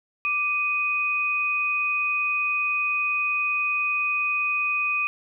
sine tone pair together, 1180.4 / 2495 Hz, D6 / D#7, +8 / +4 cents, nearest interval octave + minor second, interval 1296 cents, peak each -30 / -22 dBFS, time 0.25-5.07 s, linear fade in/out 0 ms, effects none

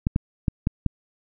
clicks, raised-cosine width 5 ms, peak -8 dBFS, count 5, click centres 0.069 / 0.161 / 0.482 / 0.671 / 0.863 s, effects none

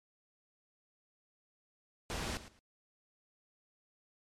pink noise with echo, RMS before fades -38 dBFS, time 2.1-2.37 s, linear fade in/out 0 ms, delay 110 ms, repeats 2, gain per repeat -14 dB, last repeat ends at 2.59 s, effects low-pass 8000 Hz 12 dB/octave + MP3 64 kbps

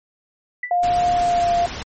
sine tone with exponential decay, 1975.5 Hz, B6, in tune, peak -20 dBFS, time 0.63-0.78 s, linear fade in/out 5 ms, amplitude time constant 32 ms
sine tone with pitch glide, 707 to 694.5 Hz, F5 to F5, +21 to -10 cents, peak -15 dBFS, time 0.71-1.66 s, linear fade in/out 2 ms, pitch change -31 cents, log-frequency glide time 1.15-1.49 s
pink noise, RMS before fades -30 dBFS, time 0.83-1.83 s, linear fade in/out 5 ms
effects MP3 32 kbps

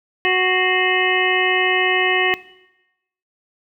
harmonic tone with a mistuned harmonic, 369.4 Hz, F#4, 3 cents flat, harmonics 1 / 2 / 3 / 5 / 6 / 7 / 8, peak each -20 / -23 / -26 / -20 / -24 / -22 / -24 dBFS, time 0.25-2.34 s, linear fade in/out 0 ms, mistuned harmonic 6, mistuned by -86 cents, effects noise-tail reverb RT60 0.9 s tail -18 dB re dry

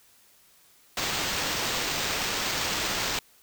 white noise with sample-and-hold, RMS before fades -29 dBFS, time 0.97-3.19 s, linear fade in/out 2 ms, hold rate 11025 Hz, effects white hiss -59 dBFS RMS until 3.42 s

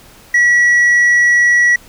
sine tone with tanh clipping, 1933 Hz, B6, 38 cents flat, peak -8 dBFS, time 0.34-1.76 s, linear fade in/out 5 ms, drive 3 dB, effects pink hiss -42 dBFS RMS until 1.88 s

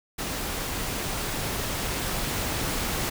pink noise with level ramp, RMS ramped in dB -31 to -28 dBFS, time 0.18-3.1 s, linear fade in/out 10 ms, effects none

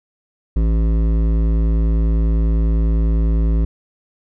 sine tone with hard clipping, 55 Hz, A1, in tune, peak -15 dBFS, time 0.56-3.65 s, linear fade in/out 5 ms, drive 13 dB, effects none

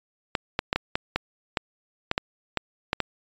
clicks, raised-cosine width 0.3 ms, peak -7 dBFS, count 12, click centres 0.352 / 0.591 / 0.729 / 0.76 / 0.955 / 1.16 / 1.572 / 2.114 / 2.179 / 2.573 / 2.931 / 3.003 s, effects resampled to 16000 Hz

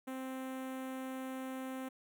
sawtooth tone with notch filter, 261.6 Hz, C4, in tune, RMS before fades -42 dBFS, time 0.07-1.89 s, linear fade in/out 10 ms, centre 4800 Hz, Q 0.75, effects none

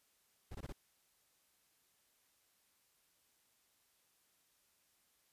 brown noise bursts, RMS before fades -45 dBFS, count 4, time 0.51-0.725 s, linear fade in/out 5 ms, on 38 ms, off 21 ms, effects white hiss -75 dBFS RMS until 5.32 s + resampled to 32000 Hz

